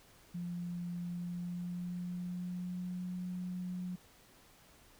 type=tone with pitch glide; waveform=sine; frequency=174.61 to 180.87 Hz; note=F3 to F#3; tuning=0 to -39 cents; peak=-37 dBFS; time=0.34-3.96 s; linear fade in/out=10 ms; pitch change=+61 cents; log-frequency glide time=1.06-3.05 s; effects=pink hiss -62 dBFS RMS until 4.99 s